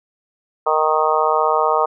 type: harmonic tone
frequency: 155.56 Hz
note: D#3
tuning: in tune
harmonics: 3 / 4 / 5 / 6 / 7 / 8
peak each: -21 / -21 / -21 / -21 / -21 / -21 dBFS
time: 0.66-1.86 s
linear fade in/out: 10 ms
effects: none